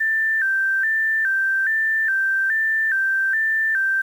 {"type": "tone with vibrato", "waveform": "sine", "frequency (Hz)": 1668, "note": "G#6", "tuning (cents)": 7, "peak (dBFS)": -17, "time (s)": [0, 4.02], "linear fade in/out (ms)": 10, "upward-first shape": "square", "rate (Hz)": 1.2, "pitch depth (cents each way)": 110, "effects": ["8-bit"]}